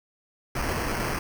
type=noise with sample-and-hold; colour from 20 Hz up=pink; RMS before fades=-28 dBFS; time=0.55-1.19 s; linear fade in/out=5 ms; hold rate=3675 Hz; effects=none